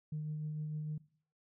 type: tone with tremolo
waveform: sine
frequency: 152.7 Hz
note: D#3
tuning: 32 cents flat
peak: -34 dBFS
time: 0.12-0.98 s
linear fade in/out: 5 ms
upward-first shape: triangle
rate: 6.6 Hz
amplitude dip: 30%
effects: noise-tail reverb RT60 0.5 s tail -20 dB re dry + tanh soft clip ceiling -32 dBFS